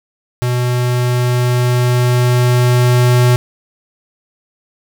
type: tone with level ramp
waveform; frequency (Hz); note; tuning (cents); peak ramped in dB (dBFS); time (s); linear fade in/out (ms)
square; 123.47; B2; 0; -14 to -8; 0.42-3.36; 0
effects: none